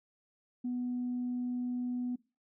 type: tone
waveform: sine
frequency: 246.9 Hz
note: B3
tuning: in tune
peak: -31 dBFS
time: 0.64-2.16 s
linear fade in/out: 10 ms
effects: noise-tail reverb RT60 0.3 s tail -21 dB re dry + tanh soft clip ceiling -28 dBFS